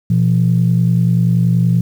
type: tone pair together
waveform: sine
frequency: 121.21 / 171.6 Hz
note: B2 / F3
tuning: -32 / -30 cents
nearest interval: tritone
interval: 602 cents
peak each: -12 dBFS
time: 0.1-1.81 s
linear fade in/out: 5 ms
effects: tanh soft clip ceiling -3 dBFS + 7-bit